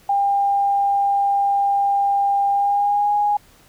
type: tone with pitch glide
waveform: sine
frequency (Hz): 800 to 825.8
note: G5 to G#5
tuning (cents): +35 to -10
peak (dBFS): -15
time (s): 0.09-3.37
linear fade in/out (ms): 5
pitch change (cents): +55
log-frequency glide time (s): 2.51-3.13
effects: pink hiss -52 dBFS RMS until 3.68 s